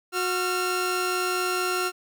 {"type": "tone pair together", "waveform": "sawtooth", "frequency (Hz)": [364.4, 1373.1], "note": ["F#4", "F6"], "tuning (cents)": [-26, -30], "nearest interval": "octave + major seventh", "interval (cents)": 2296, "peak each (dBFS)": -23, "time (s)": [0.12, 1.92], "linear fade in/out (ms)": 50, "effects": []}